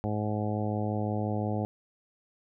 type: harmonic tone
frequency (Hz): 105.7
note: G#2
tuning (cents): +31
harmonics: 1 / 2 / 3 / 4 / 5 / 6 / 7 / 8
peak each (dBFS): -31 / -33 / -37 / -39 / -38 / -41 / -38 / -44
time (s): 0.04-1.65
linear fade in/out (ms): 0
effects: none